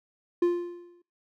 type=tone with exponential decay; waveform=triangle; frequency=349.2 Hz; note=F4; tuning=in tune; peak=-16 dBFS; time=0.42-1.02 s; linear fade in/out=5 ms; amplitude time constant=130 ms; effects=noise-tail reverb RT60 0.3 s tail -24 dB re dry